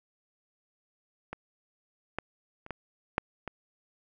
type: clicks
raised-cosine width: 0.5 ms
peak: -22 / -16 / -30 / -20 / -10 / -21 dBFS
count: 6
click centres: 1.33 / 2.186 / 2.664 / 2.707 / 3.181 / 3.477 s
effects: none